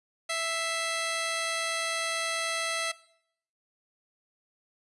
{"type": "tone pair together", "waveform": "10% pulse", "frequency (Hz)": [659.3, 2087], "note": ["E5", "C7"], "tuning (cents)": [0, -5], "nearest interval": "octave + minor sixth", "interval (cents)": 1995, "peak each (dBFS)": [-21, -26], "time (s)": [0.29, 2.92], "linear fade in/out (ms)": 10, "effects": ["noise-tail reverb RT60 0.7 s tail -20 dB re dry", "resampled to 24000 Hz"]}